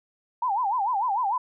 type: tone with vibrato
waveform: sine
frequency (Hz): 893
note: A5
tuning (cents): +25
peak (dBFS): -22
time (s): 0.42-1.38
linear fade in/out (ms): 5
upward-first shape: sine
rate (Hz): 6.7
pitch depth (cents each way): 240
effects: none